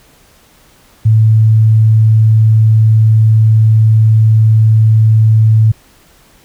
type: tone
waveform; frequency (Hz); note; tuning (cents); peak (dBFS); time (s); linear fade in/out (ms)
sine; 110; A2; 0; -4; 1.05-5.72; 10
effects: pink hiss -46 dBFS RMS until 6.44 s